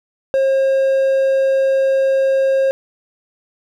triangle tone, 537 Hz, C5, 45 cents sharp, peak -10 dBFS, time 0.34-2.71 s, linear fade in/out 0 ms, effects none

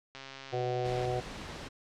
click train, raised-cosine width 0.2 ms, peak -27 dBFS, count 123, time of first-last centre 0.15-1.054 s, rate 135 Hz
harmonic tone, 124.2 Hz, B2, 10 cents sharp, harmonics 1 / 3 / 4 / 5 / 6, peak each -36 / -35 / -36 / -40 / -36 dBFS, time 0.52-1.21 s, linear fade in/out 20 ms
pink noise, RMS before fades -42 dBFS, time 0.84-1.69 s, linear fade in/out 20 ms
effects low-pass 5000 Hz 12 dB/octave

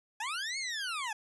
20% pulse linear two-way sweep, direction up then down, 817 to 2217 to 817 Hz, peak -29 dBFS, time 0.2-1.13 s, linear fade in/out 5 ms, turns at 0.58 s, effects resampled to 24000 Hz

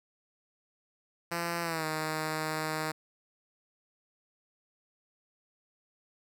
5% pulse tone with pitch glide, 170.5 to 156.35 Hz, F3 to D#3, -41 to +9 cents, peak -20 dBFS, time 1.31-2.92 s, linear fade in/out 10 ms, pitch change -150 cents, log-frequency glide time 1.62-1.85 s, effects none

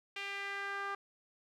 sawtooth tone with band-pass filter sweep, 398.2 Hz, G4, 27 cents sharp, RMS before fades -40 dBFS, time 0.16-0.95 s, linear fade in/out 5 ms, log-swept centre 2600 to 1300 Hz, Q 2.7, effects none

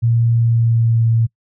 sine tone with pitch glide, 116.54 to 114.41 Hz, A#2 to A#2, 0 to -32 cents, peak -11 dBFS, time 0.02-1.27 s, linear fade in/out 20 ms, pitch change -32 cents, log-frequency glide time 0.34-1.08 s, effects noise-tail reverb RT60 0.1 s tail -25 dB re dry

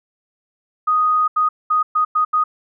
sine tone bursts at uneven times, 1244.5 Hz, D#6, in tune, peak -13 dBFS, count 6, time 0.87-1.28 / 1.36-1.49 / 1.7-1.83 / 1.95-2.05 / 2.15-2.25 / 2.33-2.44 s, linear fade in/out 10 ms, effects none

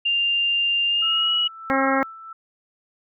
sine tone with pitch glide, 2794 to 2918 Hz, F7 to F#7, 0 to -25 cents, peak -18 dBFS, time 0.05-1.48 s, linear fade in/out 10 ms, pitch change +75 cents, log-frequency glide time 0.87-1.32 s
sine tone with tremolo, 1325 Hz, E6, 9 cents sharp, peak -28 dBFS, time 1.02-2.33 s, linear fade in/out 5 ms, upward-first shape sine, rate 1.5 Hz, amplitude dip 70%
harmonic tone, 269.3 Hz, C#4, 50 cents flat, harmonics 1 / 2 / 3 / 4 / 5 / 6 / 7 / 8, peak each -23 / -24 / -25 / -27 / -27 / -28 / -29 / -31 dBFS, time 1.7-2.03 s, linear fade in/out 0 ms
effects none

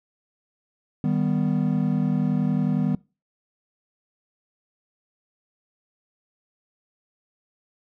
triangle chord, Eb augmented, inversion none, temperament equal, 155.56 / 196 / 246.9 Hz, Eb3 / G3 / B3, 0 / 0 / 0 cents, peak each -22 / -23 / -23 dBFS, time 1.04-2.95 s, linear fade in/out 2 ms, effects noise-tail reverb RT60 0.3 s tail -23 dB re dry

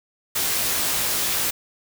white noise with comb filter, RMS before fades -23 dBFS, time 0.35-1.51 s, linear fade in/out 10 ms, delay 18 ms, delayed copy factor +0.75, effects none

